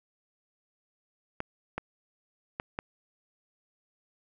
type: clicks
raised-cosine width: 0.5 ms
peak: -17 dBFS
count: 4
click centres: 1.404 / 1.78 / 2.599 / 2.789 s
effects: none